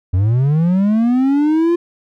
triangle linear sweep, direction up, 86.4 to 349.2 Hz, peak -9 dBFS, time 0.13-1.76 s, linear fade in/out 10 ms, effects none

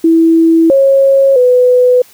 sine tone with pitch steps, 328 / 545 / 498.5 Hz, E4 / C#5 / B4, -9 / -29 / +16 cents, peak -4 dBFS, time 0.04-2.02 s, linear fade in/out 5 ms, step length 660 ms, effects white hiss -42 dBFS RMS until 2.13 s

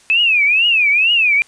sine tone with vibrato, 2547 Hz, D#7, 40 cents sharp, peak -10 dBFS, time 0.1-1.42 s, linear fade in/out 0 ms, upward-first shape triangle, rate 2.2 Hz, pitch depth 240 cents each way, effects white hiss -49 dBFS RMS until 1.47 s + resampled to 22050 Hz

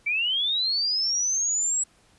sine linear sweep, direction up, 2276 to 7800 Hz, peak -22 dBFS, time 0.06-1.84 s, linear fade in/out 10 ms, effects pink hiss -60 dBFS RMS until 2.18 s + resampled to 24000 Hz

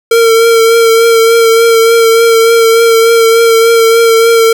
square tone with vibrato, 456.8 Hz, A#4, 35 cents flat, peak -4 dBFS, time 0.11-4.53 s, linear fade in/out 5 ms, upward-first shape triangle, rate 3.4 Hz, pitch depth 27 cents each way, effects none

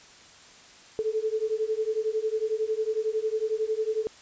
sine beating tone pair, 431.5 / 442.5 Hz, A4 / A4, -34 / +10 cents, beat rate 11 Hz, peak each -28 dBFS, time 0.99-4.07 s, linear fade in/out 0 ms, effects white hiss -51 dBFS RMS until 4.21 s + resampled to 16000 Hz

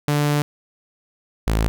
sawtooth tone pair in turn, 146.83 / 54.37 Hz, D3 / A1, 0 / -20 cents, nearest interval octave + perfect fourth, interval 1720 cents, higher first, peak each -13 dBFS, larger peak neither, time 0.08-0.42 / 1.47-1.68 s, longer first, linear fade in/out 0 ms, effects none

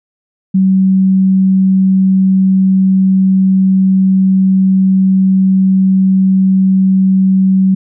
sine tone, 190 Hz, F#3, 46 cents sharp, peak -6 dBFS, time 0.54-7.75 s, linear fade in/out 10 ms, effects none

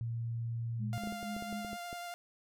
sine tone, 116.1 Hz, A#2, 7 cents flat, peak -34 dBFS, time 0.01-0.98 s, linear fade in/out 0 ms
sine tone with tremolo, 208.7 Hz, G#3, 9 cents sharp, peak -37 dBFS, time 0.78-1.77 s, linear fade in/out 50 ms, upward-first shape sine, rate 4.2 Hz, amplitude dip 65%
sawtooth tone with vibrato, 698.5 Hz, F5, in tune, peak -37 dBFS, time 0.93-2.14 s, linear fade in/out 0 ms, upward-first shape sine, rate 11 Hz, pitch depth 13 cents each way
clicks, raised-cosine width 2 ms, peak -32 dBFS, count 10, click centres 1.036 / 1.073 / 1.124 / 1.229 / 1.365 / 1.424 / 1.527 / 1.648 / 1.731 / 1.929 s
effects none

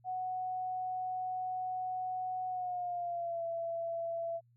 sine tone with pitch glide, 740 to 670.8 Hz, F#5 to E5, 0 to +30 cents, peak -34 dBFS, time 0.04-4.41 s, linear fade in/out 50 ms, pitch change -170 cents, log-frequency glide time 2.48-3.43 s, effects added 119 Hz sine -64 dBFS peak until 4.56 s

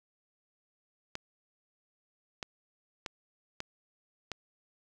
clicks, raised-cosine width 0.2 ms, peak -19 dBFS, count 5, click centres 1.154 / 2.428 / 3.062 / 3.604 / 4.317 s, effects none

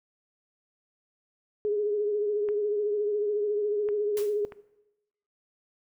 sine tone with vibrato, 416.2 Hz, G#4, 4 cents sharp, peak -24 dBFS, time 1.65-4.45 s, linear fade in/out 0 ms, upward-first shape sine, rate 14 Hz, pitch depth 36 cents each way
clicks, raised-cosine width 0.5 ms, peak -28 dBFS, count 3, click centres 2.488 / 3.888 / 4.522 s
white noise with exponential decay, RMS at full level -37 dBFS, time 4.17-4.41 s, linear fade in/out 1 ms, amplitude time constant 52 ms
effects noise-tail reverb RT60 0.9 s tail -18 dB re dry

